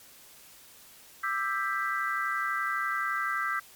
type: chord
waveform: sine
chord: E minor seventh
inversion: third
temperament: just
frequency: 1186.7 / 1318.5 / 1582.2 / 1977.8 Hz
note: D6 / E6 / G6 / B6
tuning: +18 / 0 / +16 / +2 cents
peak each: -34 / -32 / -32 / -34 dBFS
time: 1.23-3.6 s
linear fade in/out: 10 ms
effects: white hiss -53 dBFS RMS until 3.75 s + MP3 96 kbps